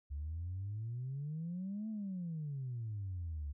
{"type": "exponential two-way sweep", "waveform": "sine", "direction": "up then down", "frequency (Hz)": [69.3, 222.1, 69.3], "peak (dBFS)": -37, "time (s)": [0.1, 3.53], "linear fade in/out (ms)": 20, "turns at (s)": 1.89, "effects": ["tanh soft clip ceiling -34 dBFS"]}